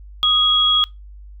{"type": "tone pair together", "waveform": "sine", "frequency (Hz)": [1244.5, 3316], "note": ["D#6", "G#7"], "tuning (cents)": [0, -3], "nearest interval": "octave + perfect fourth", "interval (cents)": 1697, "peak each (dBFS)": [-21, -13], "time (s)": [0.23, 0.84], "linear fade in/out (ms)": 0, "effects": ["noise-tail reverb RT60 0.2 s tail -24 dB re dry", "added 50 Hz sine -36 dBFS peak until 1.4 s"]}